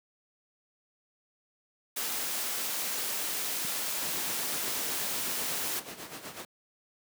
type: noise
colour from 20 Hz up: white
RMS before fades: -33 dBFS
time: 1.96-5.8 s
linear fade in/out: 10 ms
type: click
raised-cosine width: 5 ms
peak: -25 dBFS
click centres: 3.649 s
type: noise with tremolo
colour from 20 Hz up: pink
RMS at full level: -39 dBFS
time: 4.02-6.45 s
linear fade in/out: 2 ms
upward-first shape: sine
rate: 8.1 Hz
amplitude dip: 65%
effects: high-pass 200 Hz 12 dB/octave